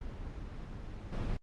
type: noise with level steps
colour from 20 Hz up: brown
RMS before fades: -42 / -34 dBFS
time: 0.01-1.37 s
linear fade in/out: 5 ms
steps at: 1.12 s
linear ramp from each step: 10 ms
effects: low-pass 5000 Hz 12 dB/octave + Opus 24 kbps